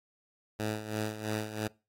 10% pulse tone with tremolo, 107.7 Hz, A2, 37 cents flat, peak -22 dBFS, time 0.59-1.68 s, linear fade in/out 10 ms, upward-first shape sine, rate 3 Hz, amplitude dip 70%, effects noise-tail reverb RT60 0.3 s tail -24 dB re dry + AAC 48 kbps

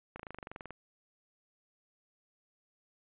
slowing click train, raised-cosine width 0.5 ms, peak -28 dBFS, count 14, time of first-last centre 0.16-0.707 s, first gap 35 ms, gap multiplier 1.03, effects resampled to 8000 Hz

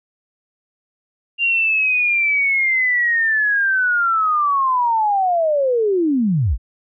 sine linear sweep, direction down, 2794 to 41.2 Hz, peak -14 dBFS, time 1.38-6.58 s, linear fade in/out 50 ms, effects none

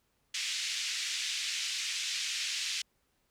pink band-pass noise, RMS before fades -35 dBFS, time 0.34-2.82 s, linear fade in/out 5 ms, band 2300 to 7000 Hz, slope 24 dB/octave, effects pink hiss -75 dBFS RMS until 3.3 s

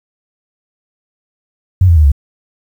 sine tone with pitch steps, 92.5 / 84.33 / 76.89 / 70.1 Hz, F#2 / E2 / D#2 / C#2, 0 / +40 / -20 / +20 cents, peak -4 dBFS, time 1.81-2.118 s, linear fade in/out 5 ms, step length 77 ms, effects 7-bit

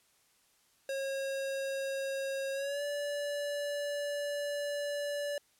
square tone with pitch glide, 543 to 578.6 Hz, C#5 to D5, -36 to -26 cents, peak -34 dBFS, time 0.89-5.38 s, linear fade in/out 2 ms, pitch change +110 cents, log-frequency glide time 2.53-2.83 s, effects white hiss -69 dBFS RMS until 5.59 s + low-pass 12000 Hz 12 dB/octave

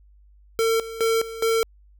square tone with tremolo, 452.2 Hz, A4, 47 cents sharp, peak -19 dBFS, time 0.59-1.63 s, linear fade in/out 0 ms, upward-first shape square, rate 2.4 Hz, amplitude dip 80%, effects added 50 Hz sine -50 dBFS peak until 1.99 s

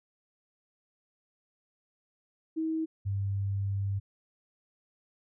sine tone pair in turn, 319.9 / 98.92 Hz, D#4 / G2, +48 / +16 cents, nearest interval octave + minor sixth, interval 2032 cents, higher first, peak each -28 / -28 dBFS, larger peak neither, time 2.56-2.86 / 3.05-4 s, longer second, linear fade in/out 20 ms, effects none

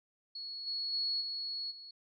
sine tone with level steps, 4358 Hz, C#8, 30 cents flat, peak -40 / -34 / -31 / -36 / -47 dBFS, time 0.35-1.91 s, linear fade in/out 5 ms, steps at 0.66 / 0.92 / 1.2 / 1.7 s, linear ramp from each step 20 ms, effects none

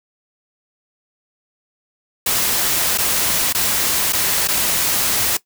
white noise with dropouts, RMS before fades -18 dBFS, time 2.26-5.37 s, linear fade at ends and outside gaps 5 ms, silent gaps 2.976-2.983 / 3.527-3.547 / 4.125-4.131 / 4.475-4.484 s, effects noise-tail reverb RT60 0.1 s tail -18 dB re dry

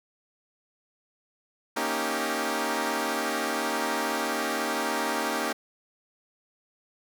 10% pulse chord, Eb dominant seventh, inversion second, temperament equal, 233.1 / 277.2 / 311.1 / 392 Hz, Bb3 / Db4 / Eb4 / G4, 0 / 0 / 0 / 0 cents, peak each -24 dBFS, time 1.76-5.53 s, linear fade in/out 10 ms, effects none

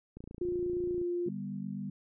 click train, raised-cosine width 3 ms, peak -32 dBFS, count 25, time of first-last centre 0.17-1.015 s, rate 28.4 Hz
sine tone with pitch glide, 354.6 to 350.7 Hz, F4 to F4, +26 to +7 cents, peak -30 dBFS, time 0.41-1.29 s, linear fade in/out 5 ms, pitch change -19 cents, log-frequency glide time 0.95-1.04 s
sine chord, G major, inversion second, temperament equal with one note detuned, 146.83 / 196 / 242.7 Hz, D3 / G3 / B3, 0 / 0 / -30 cents, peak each -43 / -37 / -42 dBFS, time 1.26-1.9 s, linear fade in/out 5 ms
effects none

